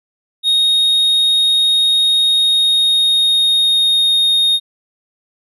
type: tone with pitch glide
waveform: triangle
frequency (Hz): 3729 to 3705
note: A#7 to A#7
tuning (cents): 0 to -11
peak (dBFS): -9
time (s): 0.43-4.6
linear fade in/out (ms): 50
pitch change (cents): -11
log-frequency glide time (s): 2.26-4.21
effects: none